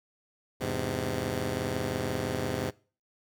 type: chord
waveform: 10% pulse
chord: E augmented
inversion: none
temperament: just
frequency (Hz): 82.41 / 103.01 / 128.76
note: E2 / G#2 / B#2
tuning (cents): 0 / -14 / -27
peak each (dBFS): -28 / -27 / -25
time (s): 0.6-2.71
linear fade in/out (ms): 20
effects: noise-tail reverb RT60 0.4 s tail -23 dB re dry